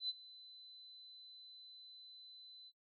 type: tone with ADSR envelope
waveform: sine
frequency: 4020 Hz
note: B7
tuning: 30 cents sharp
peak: -35 dBFS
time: 0-2.72 s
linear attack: 91 ms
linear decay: 30 ms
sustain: -20 dB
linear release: 45 ms
effects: noise-tail reverb RT60 0.1 s tail -17 dB re dry